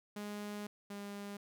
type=tone pair in turn; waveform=sawtooth; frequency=207 / 202.3 Hz; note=G#3 / G#3; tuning=-5 / -45 cents; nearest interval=unison; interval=40 cents; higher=first; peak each=-37 / -39 dBFS; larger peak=first; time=0.16-0.67 / 0.9-1.37 s; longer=first; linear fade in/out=5 ms; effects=none